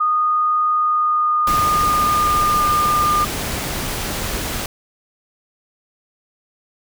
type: tone with pitch glide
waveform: sine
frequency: 1233 to 1206.2 Hz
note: D#6 to D6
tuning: -16 to +46 cents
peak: -14 dBFS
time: 0-3.25 s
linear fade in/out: 10 ms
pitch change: -38 cents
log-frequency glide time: 0.73-2.68 s
type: noise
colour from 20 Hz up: pink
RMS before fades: -24 dBFS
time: 1.47-4.66 s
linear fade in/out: 2 ms
effects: none